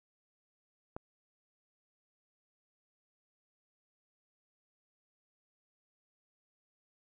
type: click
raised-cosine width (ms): 1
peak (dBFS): -26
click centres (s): 0.965
effects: none